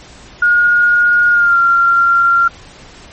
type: tone with pitch glide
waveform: sine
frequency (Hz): 1433 to 1381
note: F6 to F6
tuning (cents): +44 to -20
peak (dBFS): -7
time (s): 0.42-2.48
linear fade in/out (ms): 5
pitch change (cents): -64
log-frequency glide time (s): 1.3-1.58
effects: pink hiss -38 dBFS RMS until 3.12 s + MP3 32 kbps